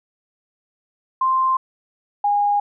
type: tone pair in turn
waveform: sine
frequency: 1047 / 818.8 Hz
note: C6 / G#5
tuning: +1 / -25 cents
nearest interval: major third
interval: 426 cents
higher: first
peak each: -15 dBFS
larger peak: neither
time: 1.21-1.57 / 2.24-2.6 s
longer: neither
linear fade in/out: 5 ms
effects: none